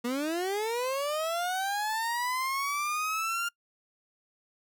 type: linear sweep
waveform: 30% pulse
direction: up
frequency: 233.1 to 1407 Hz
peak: -26 dBFS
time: 0.04-3.49 s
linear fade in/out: 10 ms
effects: noise-tail reverb RT60 0.1 s tail -25 dB re dry